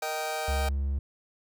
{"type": "chord", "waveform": "sawtooth", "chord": "Eb major", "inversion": "second", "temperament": "just", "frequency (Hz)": [466.7, 622.3, 777.8], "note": ["Bb4", "Eb5", "G5"], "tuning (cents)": [2, 0, -14], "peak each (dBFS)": [-34, -30, -29], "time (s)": [0.02, 0.69], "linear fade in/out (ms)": 5}
{"type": "tone", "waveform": "triangle", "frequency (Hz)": 69.3, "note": "C#2", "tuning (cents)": 0, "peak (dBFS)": -24, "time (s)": [0.48, 0.99], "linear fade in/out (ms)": 5}
{"effects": []}